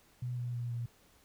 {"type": "tone with pitch steps", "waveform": "sine", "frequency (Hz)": [123.47, 121.84, 120.23, 118.65], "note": ["B2", "B2", "B2", "A#2"], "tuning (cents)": [0, -23, -46, 31], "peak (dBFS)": -34, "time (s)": [0.22, 0.86], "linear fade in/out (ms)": 5, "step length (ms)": 160, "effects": ["pink hiss -65 dBFS RMS until 1.24 s"]}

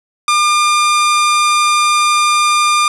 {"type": "tone", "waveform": "sawtooth", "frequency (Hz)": 1202, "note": "D6", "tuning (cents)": 40, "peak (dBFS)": -6, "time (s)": [0.28, 2.88], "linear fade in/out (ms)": 2, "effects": ["resampled to 24000 Hz", "8-bit"]}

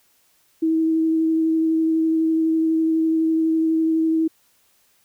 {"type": "tone with vibrato", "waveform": "sine", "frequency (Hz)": 321.8, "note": "E4", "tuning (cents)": -42, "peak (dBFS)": -16, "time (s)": [0.62, 4.28], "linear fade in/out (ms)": 10, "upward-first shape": "sine", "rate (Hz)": 12, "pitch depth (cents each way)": 11, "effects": ["white hiss -61 dBFS RMS until 5.04 s"]}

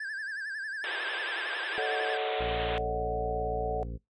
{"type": "tone with vibrato", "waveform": "triangle", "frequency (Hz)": 1661.2, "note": "G#6", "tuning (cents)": 0, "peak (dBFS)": -32, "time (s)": [0, 2.17], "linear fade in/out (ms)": 5, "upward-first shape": "sine", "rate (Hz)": 11, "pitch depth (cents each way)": 110}
{"type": "band-pass noise", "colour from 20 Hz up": "white", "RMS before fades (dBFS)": -37, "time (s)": [0.84, 2.78], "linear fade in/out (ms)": 0, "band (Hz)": [330, 3700], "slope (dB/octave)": 96}
{"type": "chord", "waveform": "sine", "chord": "D# half-diminished seventh", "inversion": "second", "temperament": "equal", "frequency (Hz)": [440, 554.4, 622.3, 740], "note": ["A4", "C#5", "D#5", "F#5"], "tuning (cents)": [0, 0, 0, 0], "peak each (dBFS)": [-33, -38, -38, -33], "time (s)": [1.78, 3.83], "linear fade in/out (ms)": 0}
{"type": "harmonic tone", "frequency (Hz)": 57.5, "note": "A#1", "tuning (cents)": -23, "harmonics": [1, 2, 3, 4, 5, 7, 8, 9], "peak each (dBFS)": [-36, -42, -46, -48, -50, -53, -54, -55], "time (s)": [2.39, 3.98], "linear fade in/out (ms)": 20}
{"effects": ["noise-tail reverb RT60 0.2 s tail -24 dB re dry", "resampled to 22050 Hz"]}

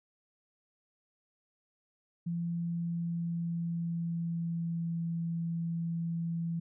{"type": "tone with pitch glide", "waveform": "sine", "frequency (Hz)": [170.2, 167.37], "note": ["F3", "E3"], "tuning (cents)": [-44, 27], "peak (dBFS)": -31, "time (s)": [2.26, 6.6], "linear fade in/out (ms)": 10, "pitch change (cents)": -29, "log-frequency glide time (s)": [2.46, 5], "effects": []}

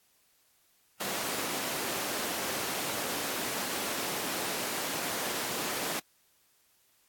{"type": "high-pass noise", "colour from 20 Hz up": "pink", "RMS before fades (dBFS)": -34, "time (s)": [1, 6], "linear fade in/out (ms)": 10, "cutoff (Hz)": 270, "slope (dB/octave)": 12, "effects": ["white hiss -68 dBFS RMS until 7.08 s", "AAC 64 kbps"]}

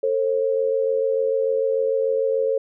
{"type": "tone pair together", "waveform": "sine", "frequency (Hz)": [448.3, 535.1], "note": ["A4", "C5"], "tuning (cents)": [32, 39], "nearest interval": "minor third", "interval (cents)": 307, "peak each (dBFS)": -21, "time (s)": [0.03, 2.58], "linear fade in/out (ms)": 5, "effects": []}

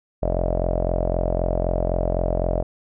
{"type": "tone with low-pass filter", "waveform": "sawtooth", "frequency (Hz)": 43.89, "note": "F1", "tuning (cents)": 9, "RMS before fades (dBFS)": -22, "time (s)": [0.22, 2.63], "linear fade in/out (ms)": 10, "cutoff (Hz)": 620, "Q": 8.7, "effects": []}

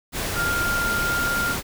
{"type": "tone in noise", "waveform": "sine", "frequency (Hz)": 1400, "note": "F6", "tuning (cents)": 4, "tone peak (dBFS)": -22, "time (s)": [0.34, 1.56], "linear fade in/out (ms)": 50, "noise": "pink", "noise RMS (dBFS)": -27, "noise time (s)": [0.12, 1.63], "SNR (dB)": 2, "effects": []}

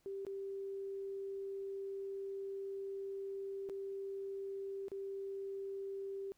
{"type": "tone with dropouts", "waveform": "sine", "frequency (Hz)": 392, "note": "G4", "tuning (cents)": 0, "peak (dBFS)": -40, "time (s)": [0.06, 6.32], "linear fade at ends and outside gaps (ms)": 0, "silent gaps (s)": [[0.25, 0.267], [3.69, 3.697], [4.883, 4.917]], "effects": ["pink hiss -75 dBFS RMS until 6.37 s"]}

